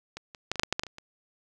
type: clicks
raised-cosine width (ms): 0.2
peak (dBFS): -21 / -26 / -10 / -21 / -6 / -8 / -8 / -10 / -15 / -25 / -26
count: 11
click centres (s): 0.17 / 0.348 / 0.516 / 0.557 / 0.596 / 0.634 / 0.726 / 0.795 / 0.835 / 0.867 / 0.984
effects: none